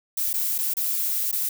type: noise with dropouts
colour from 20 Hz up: violet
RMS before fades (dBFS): -25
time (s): 0.17-1.49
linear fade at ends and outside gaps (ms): 5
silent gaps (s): 0.331-0.338 / 0.581-0.585 / 0.738-0.768 / 1.315-1.326
effects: none